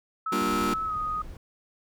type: tone with pitch glide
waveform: sine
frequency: 1300 to 1245.6 Hz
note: E6 to D#6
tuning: -24 to +2 cents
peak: -27 dBFS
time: 0.26-1.22 s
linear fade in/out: 5 ms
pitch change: -74 cents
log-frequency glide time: 0.85-0.95 s
type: chord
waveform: sawtooth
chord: G minor seventh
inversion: none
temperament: just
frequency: 196 / 235.2 / 294 / 352.8 Hz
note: G3 / Bb3 / D4 / F4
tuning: 0 / +16 / +2 / +18 cents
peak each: -27 dBFS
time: 0.32-0.74 s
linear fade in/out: 5 ms
type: noise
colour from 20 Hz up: brown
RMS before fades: -42 dBFS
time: 0.41-1.37 s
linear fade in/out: 2 ms
effects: none